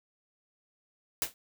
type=noise with exponential decay; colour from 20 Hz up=white; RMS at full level=-25 dBFS; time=1.22-1.34 s; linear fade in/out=1 ms; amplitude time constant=24 ms; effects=none